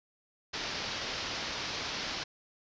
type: low-pass noise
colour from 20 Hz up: white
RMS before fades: -37 dBFS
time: 0.53-2.24 s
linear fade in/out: 10 ms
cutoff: 5600 Hz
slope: 48 dB/octave
effects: resampled to 16000 Hz